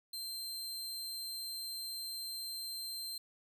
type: tone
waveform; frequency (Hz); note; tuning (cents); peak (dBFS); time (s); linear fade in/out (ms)
sawtooth; 4138; C8; -20; -37; 0.13-3.18; 5
effects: none